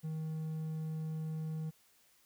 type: tone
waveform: triangle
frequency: 157.8 Hz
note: D#3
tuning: 25 cents sharp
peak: -34 dBFS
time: 0.03-1.71 s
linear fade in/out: 20 ms
effects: white hiss -68 dBFS RMS until 2.25 s

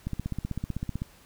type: click train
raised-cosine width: 5 ms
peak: -18 dBFS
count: 16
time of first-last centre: 0.07-1.019 s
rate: 15.8 Hz
effects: pink hiss -56 dBFS RMS until 1.25 s

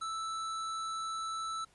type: tone with hard clipping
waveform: sine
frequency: 1318.5 Hz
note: E6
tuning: in tune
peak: -37 dBFS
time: 0.01-1.65 s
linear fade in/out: 10 ms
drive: 16 dB
effects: pink hiss -66 dBFS RMS until 1.74 s + resampled to 24000 Hz

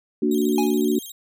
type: chord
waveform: sine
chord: Bb augmented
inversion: none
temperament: equal with one note detuned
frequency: 229.3 / 293.7 / 370 Hz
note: Bb3 / D4 / F#4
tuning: -28 / 0 / 0 cents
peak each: -22 dBFS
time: 0.22-0.99 s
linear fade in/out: 5 ms
type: tone with vibrato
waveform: 5% pulse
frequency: 3490 Hz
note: A7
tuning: 15 cents flat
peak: -28 dBFS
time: 0.31-1.12 s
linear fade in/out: 5 ms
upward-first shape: square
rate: 14 Hz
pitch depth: 150 cents each way
type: tone with exponential decay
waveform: square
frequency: 830.6 Hz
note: G#5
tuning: in tune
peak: -22 dBFS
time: 0.58-0.86 s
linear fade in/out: 2 ms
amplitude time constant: 60 ms
effects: none

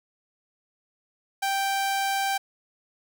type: tone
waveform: sawtooth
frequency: 784 Hz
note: G5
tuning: in tune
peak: -20 dBFS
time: 1.42-2.38 s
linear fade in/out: 10 ms
effects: none

